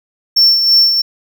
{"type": "tone with tremolo", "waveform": "triangle", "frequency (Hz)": 5420, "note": "E8", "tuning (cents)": 47, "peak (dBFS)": -4, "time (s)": [0.36, 1.02], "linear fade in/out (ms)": 10, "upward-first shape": "sine", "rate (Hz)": 3, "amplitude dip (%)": 50, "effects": []}